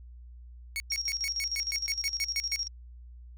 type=tone bursts; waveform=sawtooth; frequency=2217 Hz; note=C#7; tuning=in tune; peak=-27 dBFS; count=12; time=0.76-2.56 s; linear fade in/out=0 ms; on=40 ms; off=120 ms
type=tone with tremolo; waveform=sine; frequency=5588 Hz; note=F8; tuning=in tune; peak=-28 dBFS; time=0.9-2.68 s; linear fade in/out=10 ms; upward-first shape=square; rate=13 Hz; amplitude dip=70%
effects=added 60 Hz sine -45 dBFS peak until 3.37 s